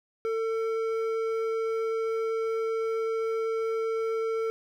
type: tone with hard clipping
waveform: triangle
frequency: 448.7 Hz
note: A4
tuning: 34 cents sharp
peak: -28 dBFS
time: 0.25-4.5 s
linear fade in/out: 0 ms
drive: 12 dB
effects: none